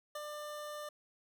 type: tone with ADSR envelope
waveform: 25% pulse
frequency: 596 Hz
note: D5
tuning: 25 cents sharp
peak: -35 dBFS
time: 0.15-0.89 s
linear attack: 5 ms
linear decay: 37 ms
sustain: -3 dB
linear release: 4 ms
effects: none